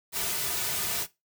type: noise with comb filter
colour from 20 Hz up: white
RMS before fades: -30 dBFS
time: 0.12-1.07 s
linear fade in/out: 50 ms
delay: 3.7 ms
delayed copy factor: -0.7
effects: noise-tail reverb RT60 0.2 s tail -17 dB re dry